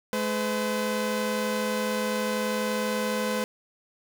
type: tone pair together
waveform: sawtooth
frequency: 213.2 / 507 Hz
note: G#3 / B4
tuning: +46 / +45 cents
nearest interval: octave + minor third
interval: 1499 cents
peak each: -25 / -24 dBFS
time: 0.13-3.44 s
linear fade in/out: 0 ms
effects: none

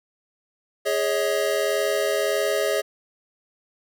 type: chord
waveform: square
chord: Ab suspended fourth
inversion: none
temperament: equal with one note detuned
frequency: 415.3 / 554.4 / 636.1 Hz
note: Ab4 / Db5 / Eb5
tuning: 0 / 0 / +38 cents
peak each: -26 dBFS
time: 0.85-2.82 s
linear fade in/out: 20 ms
effects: none

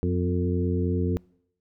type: harmonic tone with a mistuned harmonic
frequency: 89.5 Hz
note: F2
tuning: 43 cents sharp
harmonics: 1 / 2 / 3 / 4 / 5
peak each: -25 / -28 / -30 / -31 / -32 dBFS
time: 0.03-1.17 s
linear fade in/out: 0 ms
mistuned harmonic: 3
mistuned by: -39 cents
effects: noise-tail reverb RT60 0.7 s tail -25 dB re dry

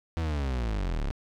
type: linear sweep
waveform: 40% pulse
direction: down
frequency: 84 to 31.28 Hz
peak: -26 dBFS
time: 0.17-1.11 s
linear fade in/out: 0 ms
effects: low-pass 5000 Hz 12 dB/octave + 9-bit

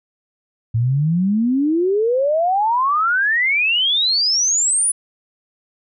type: exponential sweep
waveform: sine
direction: up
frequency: 110 to 10080 Hz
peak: -14 dBFS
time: 0.74-4.92 s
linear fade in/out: 10 ms
effects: none

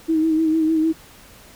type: tone with vibrato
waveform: sine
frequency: 318.4 Hz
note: D#4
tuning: 40 cents sharp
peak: -15 dBFS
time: 0.08-0.93 s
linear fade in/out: 20 ms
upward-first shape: sine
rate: 6.6 Hz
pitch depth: 37 cents each way
effects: pink hiss -46 dBFS RMS until 1.55 s

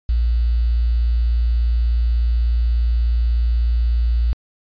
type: tone with quantisation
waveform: sine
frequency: 58.27 Hz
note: A#1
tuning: in tune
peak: -14 dBFS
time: 0.09-4.33 s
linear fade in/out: 0 ms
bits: 7
effects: resampled to 11025 Hz

